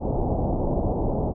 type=low-pass noise; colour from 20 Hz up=pink; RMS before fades=-24 dBFS; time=0-1.34 s; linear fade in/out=50 ms; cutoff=840 Hz; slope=48 dB/octave; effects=none